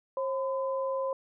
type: tone pair together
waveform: sine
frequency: 536.2 / 1014 Hz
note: C5 / B5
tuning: +42 / +45 cents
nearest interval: major seventh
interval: 1103 cents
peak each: -29 / -35 dBFS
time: 0.17-1.13 s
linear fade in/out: 2 ms
effects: none